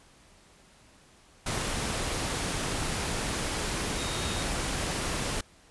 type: tone in noise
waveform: sine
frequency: 3738 Hz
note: A#7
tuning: 4 cents sharp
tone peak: -40 dBFS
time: 3.98-4.43 s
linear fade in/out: 5 ms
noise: pink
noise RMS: -31 dBFS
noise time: 1.46-5.41 s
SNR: -12 dB
effects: pink hiss -58 dBFS RMS until 5.7 s + resampled to 24000 Hz